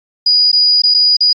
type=tone with dropouts; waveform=sine; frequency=4909 Hz; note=D#8; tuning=24 cents flat; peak=-7 dBFS; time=0.26-1.33 s; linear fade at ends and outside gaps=5 ms; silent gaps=0.517-0.528 / 0.82-0.836 / 0.941-0.945 / 1.168-1.206 s; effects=AAC 48 kbps